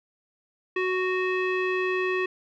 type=tone with low-pass filter; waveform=square; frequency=370 Hz; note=F#4; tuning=in tune; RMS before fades=-26 dBFS; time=0.76-2.26 s; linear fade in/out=5 ms; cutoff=2300 Hz; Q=5.9; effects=none